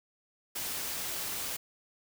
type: noise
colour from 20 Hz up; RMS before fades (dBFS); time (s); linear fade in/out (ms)
white; -36; 0.55-1.57; 10
effects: none